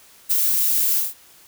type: noise with ADSR envelope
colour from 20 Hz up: violet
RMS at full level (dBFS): -17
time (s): 0.29-1.14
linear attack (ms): 23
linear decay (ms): 19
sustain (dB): -2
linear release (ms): 170
effects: white hiss -50 dBFS RMS until 1.47 s